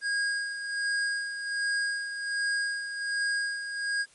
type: tone with tremolo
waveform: square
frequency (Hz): 1632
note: G#6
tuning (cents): -31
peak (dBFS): -26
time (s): 0.01-4.06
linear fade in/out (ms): 50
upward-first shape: sine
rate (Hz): 1.3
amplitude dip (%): 60
effects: white hiss -59 dBFS RMS until 4.14 s + MP3 48 kbps

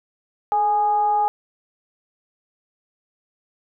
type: tone with frequency modulation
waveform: sine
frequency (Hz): 830.6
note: G#5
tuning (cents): 0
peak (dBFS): -16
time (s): 0.52-1.28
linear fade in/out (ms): 0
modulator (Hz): 400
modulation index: 0.33
effects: none

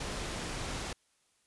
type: low-pass noise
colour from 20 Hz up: pink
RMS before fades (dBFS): -38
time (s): 0-0.93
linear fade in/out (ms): 5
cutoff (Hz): 8900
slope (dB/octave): 12
effects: white hiss -72 dBFS RMS until 1.46 s + resampled to 24000 Hz

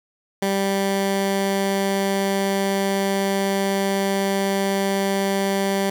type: tone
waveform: 15% pulse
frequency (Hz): 196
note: G3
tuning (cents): 0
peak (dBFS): -13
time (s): 0.42-5.9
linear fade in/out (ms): 5
effects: none

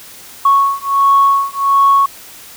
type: beating tone pair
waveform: sine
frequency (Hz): 1106 / 1107.4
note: C#6 / C#6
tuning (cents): -4 / -2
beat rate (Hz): 1.4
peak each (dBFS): -11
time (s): 0.45-2.06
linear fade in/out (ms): 5
effects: tanh soft clip ceiling -1 dBFS + white hiss -36 dBFS RMS until 2.56 s

